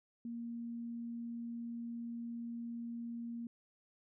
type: tone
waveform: sine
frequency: 234.3 Hz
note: A#3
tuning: 9 cents sharp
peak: -40 dBFS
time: 0.25-3.47 s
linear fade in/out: 2 ms
effects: none